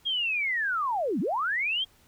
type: linear two-way sweep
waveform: sine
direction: down then up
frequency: 3285 to 163.3 to 3285 Hz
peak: -25 dBFS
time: 0.05-1.85 s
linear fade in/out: 20 ms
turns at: 1.2 s
effects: pink hiss -61 dBFS RMS until 2.07 s